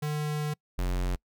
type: tone pair in turn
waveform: square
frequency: 150.2 / 44.98 Hz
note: D3 / F#1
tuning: +39 / -48 cents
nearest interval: octave + major sixth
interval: 2087 cents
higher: first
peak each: -29 / -27 dBFS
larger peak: second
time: 0.02-0.54 / 0.78-1.16 s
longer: first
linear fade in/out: 10 ms
effects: noise-tail reverb RT60 0.1 s tail -26 dB re dry